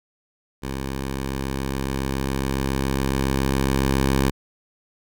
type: tone with level ramp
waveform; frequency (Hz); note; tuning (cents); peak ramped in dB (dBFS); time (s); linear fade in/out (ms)
10% pulse; 67.2; C2; +47; -19 to -9; 0.62-4.31; 20
effects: none